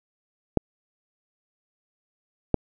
clicks, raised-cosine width 2 ms, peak -5 dBFS, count 2, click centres 0.573 / 2.543 s, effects none

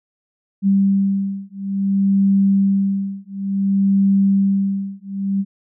sine beating tone pair, 196 / 196.57 Hz, G3 / G3, 0 / +5 cents, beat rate 0.57 Hz, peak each -17 dBFS, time 0.62-5.45 s, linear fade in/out 50 ms, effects none

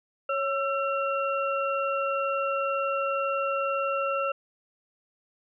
sine tone cluster, 552 / 1339 / 2746 Hz, C#5 / E6 / F7, -7 / +27 / -30 cents, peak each -28 / -28 / -35 dBFS, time 0.29-4.32 s, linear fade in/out 5 ms, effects none

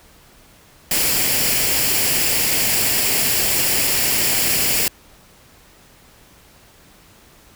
white noise with comb filter, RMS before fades -18 dBFS, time 0.91-4.88 s, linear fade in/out 2 ms, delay 0.4 ms, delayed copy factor +0.5, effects pink hiss -49 dBFS RMS until 7.55 s

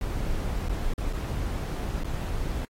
brown noise with dropouts, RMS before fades -29 dBFS, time 0.01-2.65 s, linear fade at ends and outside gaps 2 ms, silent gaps 0.686-0.693 / 0.937-0.98 / 1.128-1.132 / 2.036-2.044 s, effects AAC 48 kbps

